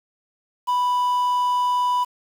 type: tone with quantisation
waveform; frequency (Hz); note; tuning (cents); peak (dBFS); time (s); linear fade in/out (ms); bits
triangle; 987.8; B5; 0; -16; 0.67-2.05; 20; 7
effects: none